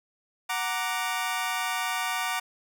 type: chord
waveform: 20% pulse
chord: Gb augmented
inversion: none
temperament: equal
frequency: 740 / 932.3 / 1174.7 Hz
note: Gb5 / Bb5 / D6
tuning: 0 / 0 / 0 cents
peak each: -27 dBFS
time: 0.49-2.4 s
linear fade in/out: 10 ms
effects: none